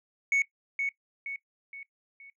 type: tone with echo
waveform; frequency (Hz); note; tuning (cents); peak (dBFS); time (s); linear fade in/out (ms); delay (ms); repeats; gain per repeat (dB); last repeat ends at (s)
sine; 2217; C#7; 0; -19; 0.32-0.42; 2; 470; 4; -7; 2.3
effects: noise-tail reverb RT60 0.1 s tail -20 dB re dry + tanh soft clip ceiling -21 dBFS